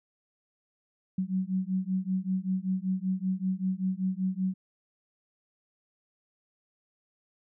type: beating tone pair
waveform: sine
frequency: 185 / 190.2 Hz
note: F#3 / F#3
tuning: 0 / +48 cents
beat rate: 5.2 Hz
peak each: -30 dBFS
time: 1.18-4.54 s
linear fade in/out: 5 ms
effects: none